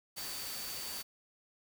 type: tone in noise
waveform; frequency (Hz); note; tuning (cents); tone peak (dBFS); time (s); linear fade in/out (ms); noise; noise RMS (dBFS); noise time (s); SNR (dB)
sine; 4571; D8; -48; -45; 0.16-1.03; 20; white; -42; 0.16-1.03; -6
effects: none